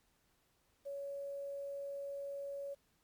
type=tone with quantisation; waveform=sine; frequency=560 Hz; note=C#5; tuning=18 cents sharp; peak=-40 dBFS; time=0.85-2.75 s; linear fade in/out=20 ms; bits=11; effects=pink hiss -75 dBFS RMS until 3.03 s + MP3 96 kbps